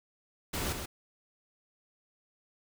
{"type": "noise with echo", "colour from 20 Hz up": "pink", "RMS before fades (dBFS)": -34, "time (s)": [0.53, 0.73], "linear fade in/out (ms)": 10, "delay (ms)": 130, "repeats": 1, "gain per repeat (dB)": -5, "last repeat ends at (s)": 0.86, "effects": []}